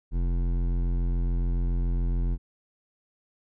sine tone with hard clipping, 43.55 Hz, F1, 4 cents flat, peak -25 dBFS, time 0.11-2.38 s, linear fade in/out 50 ms, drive 13 dB, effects none

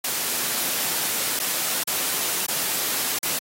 white noise with dropouts, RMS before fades -25 dBFS, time 0.04-3.39 s, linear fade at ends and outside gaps 5 ms, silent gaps 1.392-1.397 / 1.836-1.873 / 2.465-2.482 / 3.188-3.229 s, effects high-pass 150 Hz 12 dB/octave + AAC 48 kbps

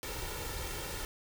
pink noise with comb filter, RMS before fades -39 dBFS, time 0.03-1.05 s, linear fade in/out 0 ms, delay 2.2 ms, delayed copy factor +0.65, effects none

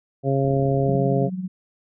harmonic tone, 136.5 Hz, C#3, 26 cents flat, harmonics 1 / 2 / 3 / 4 / 5, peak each -21 / -26 / -24 / -26 / -27 dBFS, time 0.23-1.3 s, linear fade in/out 50 ms
click train, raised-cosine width 3 ms, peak -24 dBFS, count 18, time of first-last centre 0.45-0.951 s, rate 33.9 Hz
sine tone with tremolo, 185 Hz, F#3, in tune, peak -23 dBFS, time 0.88-1.48 s, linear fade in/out 5 ms, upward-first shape sine, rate 18 Hz, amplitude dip 60%
effects none

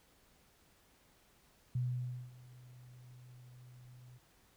sine tone with ADSR envelope, 124.4 Hz, B2, 13 cents sharp, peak -31 dBFS, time 1.75-4.19 s, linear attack 5 ms, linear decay 550 ms, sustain -22 dB, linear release 25 ms, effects pink hiss -68 dBFS RMS until 4.56 s

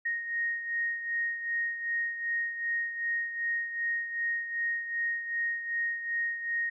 sine beating tone pair, 1864.7 / 1867.3 Hz, A#6 / A#6, 0 / +2 cents, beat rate 2.6 Hz, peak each -30 / -37 dBFS, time 0.05-6.7 s, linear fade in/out 10 ms, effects none

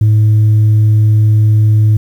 sine tone, 107.5 Hz, A2, 40 cents flat, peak -3 dBFS, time 0.01-1.97 s, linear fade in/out 5 ms, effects tanh soft clip ceiling -4 dBFS + 7-bit

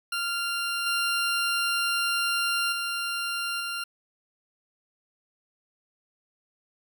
20% pulse tone with level steps, 1390 Hz, F6, 9 cents flat, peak -22 / -19 / -23 / -25 dBFS, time 0.12-3.84 s, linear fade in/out 5 ms, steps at 0.86 / 2.72 / 3.6 s, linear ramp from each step 5 ms, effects none

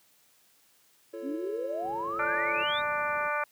triangle chord, F augmented, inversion none, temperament equal with one note detuned, 340.5 / 440 / 554.4 Hz, F4 / A4 / C#5, -44 / 0 / 0 cents, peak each -39 dBFS, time 1.13-2.64 s, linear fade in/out 10 ms
sine exponential sweep, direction up, 252.8 to 3856 Hz, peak -31 dBFS, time 1.22-2.82 s, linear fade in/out 50 ms
pink low-pass noise, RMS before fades -49 dBFS, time 1.82-3.29 s, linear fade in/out 5 ms, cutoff 810 Hz, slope 24 dB/octave
harmonic tone, 295.5 Hz, D4, 11 cents sharp, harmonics 2 / 3 / 4 / 5 / 6 / 7 / 8, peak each -34 / -35 / -32 / -33 / -40 / -42 / -37 dBFS, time 2.19-3.44 s, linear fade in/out 5 ms
effects white hiss -64 dBFS RMS until 3.51 s + high-pass 100 Hz 12 dB/octave

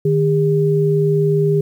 sine tone pair together, 153.47 / 403.6 Hz, D#3 / G#4, -23 / -49 cents, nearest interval octave + perfect fourth, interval 1674 cents, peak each -15 dBFS, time 0.05-1.61 s, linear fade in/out 5 ms, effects 8-bit

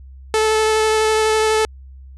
sawtooth tone with vibrato, 435.8 Hz, A4, 17 cents flat, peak -10 dBFS, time 0.34-1.65 s, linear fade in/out 0 ms, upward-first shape sine, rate 12 Hz, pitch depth 10 cents each way, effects added 66 Hz sine -36 dBFS peak until 2.17 s + resampled to 24000 Hz

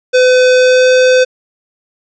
square tone with pitch glide, 506 to 509.5 Hz, B4 to C5, +42 to -46 cents, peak -6 dBFS, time 0.13-1.25 s, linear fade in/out 20 ms, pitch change +12 cents, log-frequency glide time 0.56-0.9 s, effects resampled to 16000 Hz + 8-bit

